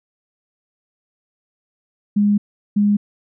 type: tone bursts at uneven times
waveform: sine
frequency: 205.6 Hz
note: G#3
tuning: 17 cents flat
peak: -12 dBFS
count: 2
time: 2.16-2.38 / 2.76-2.97 s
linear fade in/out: 10 ms
effects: none